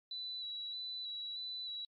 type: tone with vibrato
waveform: sine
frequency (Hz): 3947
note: B7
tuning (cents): -2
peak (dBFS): -40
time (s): 0.11-1.85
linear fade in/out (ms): 2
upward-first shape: square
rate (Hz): 1.6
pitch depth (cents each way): 18
effects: AAC 32 kbps